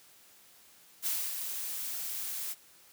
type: noise with ADSR envelope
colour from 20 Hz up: blue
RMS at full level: -31 dBFS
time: 1.02-2.55 s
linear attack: 46 ms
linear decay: 250 ms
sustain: -6 dB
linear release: 36 ms
effects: white hiss -59 dBFS RMS until 2.92 s + high-pass 80 Hz 12 dB/octave